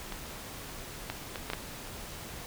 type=clicks; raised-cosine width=0.3 ms; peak=-22 / -17 / -20 / -17 / -15 dBFS; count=5; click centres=0.123 / 1.1 / 1.358 / 1.501 / 1.534 s; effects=pink hiss -43 dBFS RMS until 2.46 s